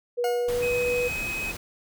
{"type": "tone with pitch glide", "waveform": "sine", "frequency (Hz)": [483.5, 489.1], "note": ["B4", "B4"], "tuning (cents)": [-37, -17], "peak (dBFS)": -23, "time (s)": [0.17, 1.09], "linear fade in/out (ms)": 20, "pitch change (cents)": 20, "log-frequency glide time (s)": [0.39, 0.77]}
{"type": "tone with exponential decay", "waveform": "40% pulse", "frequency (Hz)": 720, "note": "F#5", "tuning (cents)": -47, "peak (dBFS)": -25, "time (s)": [0.24, 0.89], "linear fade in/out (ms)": 2, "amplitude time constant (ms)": 140}
{"type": "noise", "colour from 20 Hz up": "pink", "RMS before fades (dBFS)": -36, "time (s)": [0.48, 1.57], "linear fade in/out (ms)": 5}
{"type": "tone", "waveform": "triangle", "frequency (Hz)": 2531, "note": "D#7", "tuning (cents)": 29, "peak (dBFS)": -27, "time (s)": [0.62, 1.52], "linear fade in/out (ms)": 10}
{"effects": []}